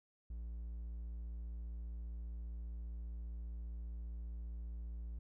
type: tone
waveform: triangle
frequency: 57.5 Hz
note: A#1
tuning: 23 cents flat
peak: -40 dBFS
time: 0.3-5.19 s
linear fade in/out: 5 ms
effects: none